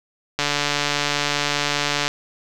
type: click train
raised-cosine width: 0.2 ms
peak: -3 dBFS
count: 246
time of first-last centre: 0.39-2.08 s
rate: 145 Hz
effects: none